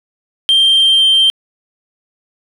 sine tone with pitch glide, 3168 to 3146 Hz, G7 to G7, +18 to +6 cents, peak -5 dBFS, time 0.49-1.3 s, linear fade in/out 0 ms, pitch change -12 cents, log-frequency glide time 0.59-1.18 s, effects tanh soft clip ceiling -5 dBFS + 7-bit

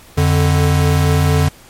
square tone pair together, 87.25 / 146.83 Hz, F2 / D3, -1 / 0 cents, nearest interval major sixth, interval 901 cents, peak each -14 dBFS, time 0.17-1.49 s, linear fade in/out 10 ms, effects pink hiss -43 dBFS RMS until 1.69 s + MP3 64 kbps

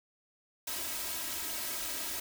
white noise with comb filter, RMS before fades -37 dBFS, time 0.67-2.2 s, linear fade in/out 5 ms, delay 3.1 ms, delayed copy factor +0.9, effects none

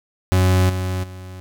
40% pulse tone with level steps, 92.5 Hz, F#2, in tune, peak -12 / -20 / -32 dBFS, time 0.32-1.4 s, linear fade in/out 0 ms, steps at 0.69 / 1.03 s, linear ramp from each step 10 ms, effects none

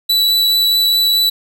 45% pulse tone with vibrato, 3951 Hz, B7, in tune, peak -10 dBFS, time 0.09-1.3 s, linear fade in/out 10 ms, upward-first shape triangle, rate 4.7 Hz, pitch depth 9 cents each way, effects none

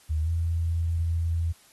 sine tone with pitch glide, 77.78 to 83.36 Hz, D#2 to E2, 0 to +20 cents, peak -23 dBFS, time 0.09-1.53 s, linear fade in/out 20 ms, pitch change +120 cents, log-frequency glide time 0.23-0.29 s, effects white hiss -57 dBFS RMS until 1.72 s + AAC 32 kbps

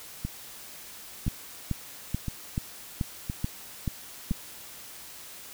two click trains, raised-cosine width 5 ms, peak -15 / -18 dBFS, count 8 / 5, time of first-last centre 1.28-4.31 / 0.25-4.315 s, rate 2.31 / 0.984 Hz, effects white hiss -45 dBFS RMS until 5.53 s

